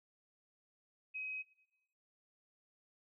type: tone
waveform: sine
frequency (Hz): 2533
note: D#7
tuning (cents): +30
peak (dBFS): -39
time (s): 1.14-1.43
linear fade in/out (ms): 20
effects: noise-tail reverb RT60 0.9 s tail -18 dB re dry